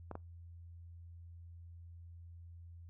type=clicks; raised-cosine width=1 ms; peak=-29 dBFS; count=2; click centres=0.113 / 0.154 s; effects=noise-tail reverb RT60 0.2 s tail -24 dB re dry + added 85 Hz sine -50 dBFS peak until 2.89 s